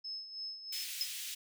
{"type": "tone with tremolo", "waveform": "sine", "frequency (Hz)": 5200, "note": "E8", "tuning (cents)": -24, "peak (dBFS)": -38, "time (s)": [0.04, 0.85], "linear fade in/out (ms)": 10, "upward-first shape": "sine", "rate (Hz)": 3.1, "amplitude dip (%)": 65}
{"type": "high-pass noise", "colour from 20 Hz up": "pink", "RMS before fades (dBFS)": -42, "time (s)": [0.72, 1.35], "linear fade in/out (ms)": 10, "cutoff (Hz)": 2500, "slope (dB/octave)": 24}
{"type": "tone with exponential decay", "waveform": "square", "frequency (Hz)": 5130, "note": "E8", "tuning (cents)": -48, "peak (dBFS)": -28, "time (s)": [1.01, 1.12], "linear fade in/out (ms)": 1, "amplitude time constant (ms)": 22}
{"effects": []}